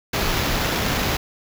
pink noise with sample-and-hold, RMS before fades -22 dBFS, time 0.13-1.17 s, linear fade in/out 5 ms, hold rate 8820 Hz, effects none

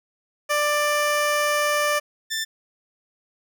15% pulse tone pair in turn, 591 / 1775.8 Hz, D5 / A6, +11 / +15 cents, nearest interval octave + perfect fifth, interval 1904 cents, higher second, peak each -13 / -18 dBFS, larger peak first, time 0.49-2 / 2.3-2.45 s, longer first, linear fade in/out 20 ms, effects none

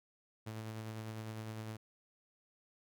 sawtooth tone with tremolo, 109.9 Hz, A2, 2 cents flat, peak -37 dBFS, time 0.46-1.77 s, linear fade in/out 10 ms, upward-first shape sine, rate 9.9 Hz, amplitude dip 30%, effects none

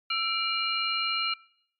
sine tone cluster, 1334 / 2362 / 2861 / 4156 Hz, E6 / D7 / F7 / C8, +20 / +9 / +41 / -12 cents, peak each -31 dBFS, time 0.1-1.34 s, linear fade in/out 5 ms, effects noise-tail reverb RT60 0.7 s tail -23 dB re dry + MP3 64 kbps

